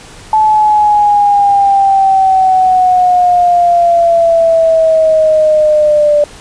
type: exponential sweep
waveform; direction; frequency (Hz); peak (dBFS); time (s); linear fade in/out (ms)
sine; down; 869 to 587.3; -5; 0.33-6.24; 2
effects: pink hiss -34 dBFS RMS until 6.4 s + resampled to 22050 Hz